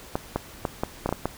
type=clicks; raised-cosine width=1 ms; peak=-10 dBFS; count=8; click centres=0.155 / 0.36 / 0.652 / 0.835 / 1.06 / 1.091 / 1.126 / 1.256 s; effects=pink hiss -45 dBFS RMS until 1.37 s